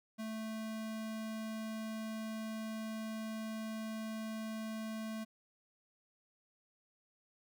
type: tone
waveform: square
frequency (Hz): 220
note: A3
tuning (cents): 0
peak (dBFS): -40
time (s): 0.18-5.25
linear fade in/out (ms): 20
effects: none